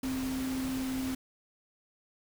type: tone in noise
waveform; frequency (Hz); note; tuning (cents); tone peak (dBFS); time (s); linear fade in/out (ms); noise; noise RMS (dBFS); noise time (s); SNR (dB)
sine; 261.6; C4; 0; -31; 0.03-1.15; 5; pink; -41; 0.03-1.15; +7
effects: none